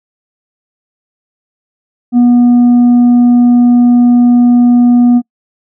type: tone with tanh clipping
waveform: sine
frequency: 242.6 Hz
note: B3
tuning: 31 cents flat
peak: -4 dBFS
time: 2.12-5.22 s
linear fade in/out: 50 ms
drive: 3 dB
effects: noise-tail reverb RT60 0.1 s tail -26 dB re dry